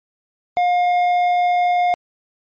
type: tone with tanh clipping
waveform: triangle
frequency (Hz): 712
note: F5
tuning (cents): +33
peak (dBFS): -15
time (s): 0.57-1.94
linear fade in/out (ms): 0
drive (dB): 12
effects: MP3 32 kbps